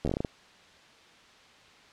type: slowing click train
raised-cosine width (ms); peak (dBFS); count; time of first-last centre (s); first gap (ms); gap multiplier
2; -16; 9; 0.05-0.248; 12; 1.2
effects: white hiss -55 dBFS RMS until 1.92 s + low-pass 4000 Hz 12 dB/octave

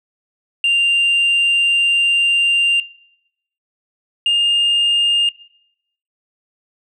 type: tone pair in turn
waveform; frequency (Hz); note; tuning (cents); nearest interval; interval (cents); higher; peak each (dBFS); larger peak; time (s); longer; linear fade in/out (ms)
sine; 2788 / 2819; F7 / F7; -4 / +16; unison; 20; second; -10; neither; 0.64-2.8 / 4.26-5.29; first; 2
effects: noise-tail reverb RT60 0.8 s tail -22 dB re dry + tanh soft clip ceiling -10 dBFS

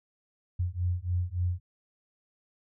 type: beating tone pair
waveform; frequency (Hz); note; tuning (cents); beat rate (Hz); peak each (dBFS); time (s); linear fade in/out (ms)
sine; 87.4 / 90.9; F2 / F#2; +2 / -30; 3.5; -30; 0.59-1.6; 10
effects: none

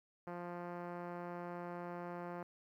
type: tone with low-pass filter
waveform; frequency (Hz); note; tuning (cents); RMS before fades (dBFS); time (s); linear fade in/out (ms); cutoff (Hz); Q
5% pulse; 174.9; F3; +3; -45; 0.27-2.43; 2; 940; 0.63
effects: 12-bit

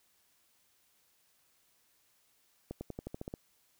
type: accelerating click train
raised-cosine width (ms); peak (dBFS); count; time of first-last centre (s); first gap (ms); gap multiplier
2; -26; 9; 2.71-3.339; 100; 0.93
effects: white hiss -71 dBFS RMS until 3.79 s

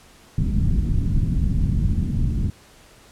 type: low-pass noise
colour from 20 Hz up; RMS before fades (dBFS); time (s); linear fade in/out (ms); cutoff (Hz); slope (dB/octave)
pink; -20; 0.38-2.5; 2; 210; 24
effects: pink hiss -50 dBFS RMS until 3.11 s + low-pass 11000 Hz 12 dB/octave

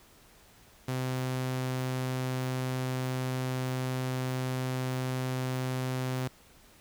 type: tone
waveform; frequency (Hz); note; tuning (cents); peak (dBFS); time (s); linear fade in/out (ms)
sawtooth; 128.8; C3; -27; -26; 0.88-6.28; 5
effects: pink hiss -58 dBFS RMS until 6.8 s

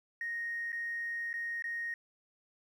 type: tone with dropouts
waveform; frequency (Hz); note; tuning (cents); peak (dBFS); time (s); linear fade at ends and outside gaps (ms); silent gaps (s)
triangle; 1864.7; A#6; 0; -31; 0.21-1.94; 2; 0.72-0.728 / 1.33-1.339 / 1.623-1.641
effects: tanh soft clip ceiling -32 dBFS

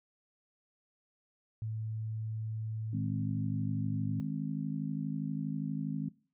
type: tone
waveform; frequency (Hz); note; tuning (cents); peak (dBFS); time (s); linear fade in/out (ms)
sine; 110; A2; 0; -34; 1.62-4.2; 0
type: harmonic tone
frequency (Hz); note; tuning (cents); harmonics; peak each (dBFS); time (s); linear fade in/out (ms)
52.4; G#1; +16; 3 / 4 / 5; -36 / -37 / -38; 2.93-6.09; 5
effects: noise-tail reverb RT60 0.4 s tail -20 dB re dry

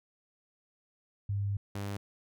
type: tone pair in turn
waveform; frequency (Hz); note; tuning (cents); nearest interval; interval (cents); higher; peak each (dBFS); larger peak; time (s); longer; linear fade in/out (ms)
sine / sawtooth; 100.4 / 100.4; G2 / G2; +42 / +42; unison; 0; neither; -29 / -31; first; 1.29-1.57 / 1.75-1.97; first; 5
effects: none

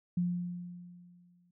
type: tone with exponential decay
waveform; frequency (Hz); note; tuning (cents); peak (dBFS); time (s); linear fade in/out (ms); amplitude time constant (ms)
sine; 176.4; F3; +18; -26; 0.17-1.51; 5; 290
effects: none

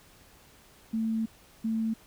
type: tone pair in turn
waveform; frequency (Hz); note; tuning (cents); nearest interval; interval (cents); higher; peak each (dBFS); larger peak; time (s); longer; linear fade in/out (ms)
sine; 223 / 223; A3 / A3; +23 / +23; unison; 0; neither; -26; neither; 0.93-1.26 / 1.64-1.94; first; 10
effects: pink hiss -57 dBFS RMS until 2.06 s

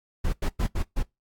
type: noise bursts at uneven times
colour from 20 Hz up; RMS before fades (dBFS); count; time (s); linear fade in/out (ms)
brown; -24; 5; 0.24-0.33 / 0.42-0.49 / 0.59-0.67 / 0.75-0.83 / 0.96-1.03; 10
effects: noise-tail reverb RT60 0.2 s tail -24 dB re dry + AAC 64 kbps

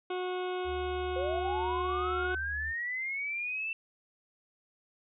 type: harmonic tone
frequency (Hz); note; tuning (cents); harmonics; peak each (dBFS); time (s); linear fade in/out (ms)
365; F#4; -24; 1 / 2 / 3 / 4 / 6 / 7 / 8 / 9 / 10; -33 / -39 / -43 / -45 / -49 / -50 / -51 / -52 / -53; 0.1-2.35; 5
type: tone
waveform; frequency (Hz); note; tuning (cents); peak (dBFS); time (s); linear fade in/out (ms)
sine; 73.42; D2; 0; -39; 0.64-2.74; 50
type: linear sweep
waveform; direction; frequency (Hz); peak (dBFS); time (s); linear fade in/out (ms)
sine; up; 509 to 2682; -32; 1.16-3.73; 2
effects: none

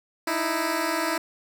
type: tone pair together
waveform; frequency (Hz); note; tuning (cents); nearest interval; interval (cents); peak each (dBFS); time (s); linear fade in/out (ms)
10% pulse; 308.7 / 329.6; D#4 / E4; -14 / 0; minor second; 114; -21 / -17; 0.27-1.18; 5
effects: none

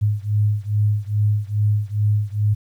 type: beating tone pair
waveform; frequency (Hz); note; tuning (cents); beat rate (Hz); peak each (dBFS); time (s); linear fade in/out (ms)
sine; 103.8 / 106.2; G#2 / G#2; 0 / +39; 2.4; -19 / -20; 0.01-2.55; 20
effects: 9-bit

